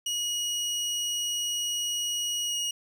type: tone with pitch glide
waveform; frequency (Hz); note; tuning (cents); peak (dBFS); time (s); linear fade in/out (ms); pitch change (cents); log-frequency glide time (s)
25% pulse; 2900 to 2882; F#7 to F#7; -35 to -46; -24; 0.06-2.71; 5; -11; 2.46-2.56
effects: none